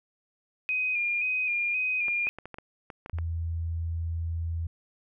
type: tone with vibrato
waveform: sine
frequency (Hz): 2460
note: D#7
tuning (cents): -20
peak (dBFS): -25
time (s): 0.69-2.29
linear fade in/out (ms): 0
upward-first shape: square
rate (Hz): 1.9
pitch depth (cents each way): 35
type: clicks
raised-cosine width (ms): 0.5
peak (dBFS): -25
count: 10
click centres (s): 2.083 / 2.27 / 2.386 / 2.456 / 2.543 / 2.585 / 2.902 / 3.061 / 3.097 / 3.186
type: tone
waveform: sine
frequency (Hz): 83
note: E2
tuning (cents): +12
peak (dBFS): -28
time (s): 3.13-4.67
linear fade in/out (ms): 5
effects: none